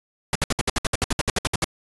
pink noise bursts, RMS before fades -21 dBFS, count 16, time 0.33-1.644 s, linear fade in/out 2 ms, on 24 ms, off 62 ms, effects resampled to 24000 Hz

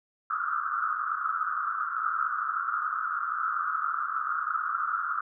white band-pass noise, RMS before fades -30 dBFS, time 0.3-5.21 s, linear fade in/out 5 ms, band 1200 to 1400 Hz, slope 96 dB/octave, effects none

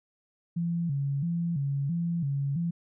sine tone with vibrato, 154.1 Hz, D#3, 16 cents flat, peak -26 dBFS, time 0.56-2.71 s, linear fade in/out 10 ms, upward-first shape square, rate 1.5 Hz, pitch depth 170 cents each way, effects none

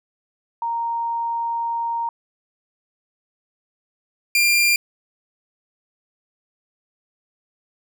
sine / sawtooth tone pair in turn, 930 / 2391 Hz, A#5 / D7, -4 / +30 cents, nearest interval octave + major third, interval 1634 cents, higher second, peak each -21 / -11 dBFS, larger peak second, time 0.62-2.09 / 4.35-4.76 s, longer first, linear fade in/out 2 ms, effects none

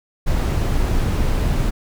brown noise, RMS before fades -18 dBFS, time 0.26-1.71 s, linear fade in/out 20 ms, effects none

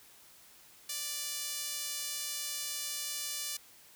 sawtooth tone with high-pass filter, 587.3 Hz, D5, in tune, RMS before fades -38 dBFS, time 0.89-3.57 s, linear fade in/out 5 ms, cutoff 4700 Hz, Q 0.78, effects white hiss -58 dBFS RMS until 3.95 s

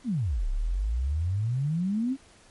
sine exponential two-way sweep, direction down then up, 278.2 to 32.52 to 278.2 Hz, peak -24 dBFS, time 0.04-2.17 s, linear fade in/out 50 ms, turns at 0.48 s, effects pink hiss -56 dBFS RMS until 2.5 s + MP3 48 kbps

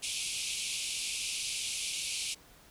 pink band-pass noise, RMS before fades -36 dBFS, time 0.02-2.35 s, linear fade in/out 20 ms, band 2300 to 11000 Hz, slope 96 dB/octave, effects pink hiss -58 dBFS RMS until 2.7 s

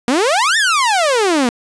sawtooth exponential two-way sweep, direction up then down, 230 to 1851 to 230 Hz, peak -8 dBFS, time 0.08-1.49 s, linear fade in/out 0 ms, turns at 0.57 s, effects resampled to 22050 Hz + 7-bit

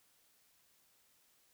silence, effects white hiss -71 dBFS RMS until 1.53 s

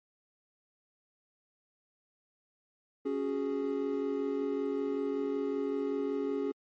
triangle chord, C# suspended fourth, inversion none, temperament equal, 277.2 / 370 / 415.3 Hz, C#4 / F#4 / G#4, 0 / 0 / 0 cents, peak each -32 / -36 / -31 dBFS, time 3.05-6.52 s, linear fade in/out 10 ms, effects MP3 32 kbps

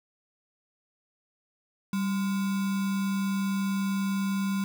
sine tone with sample-and-hold, 195.2 Hz, G3, 7 cents flat, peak -25 dBFS, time 1.93-4.64 s, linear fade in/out 2 ms, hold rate 1225 Hz, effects none

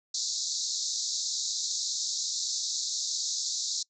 white band-pass noise, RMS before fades -32 dBFS, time 0.14-3.83 s, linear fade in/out 5 ms, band 3800 to 7200 Hz, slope 96 dB/octave, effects noise-tail reverb RT60 0.1 s tail -24 dB re dry

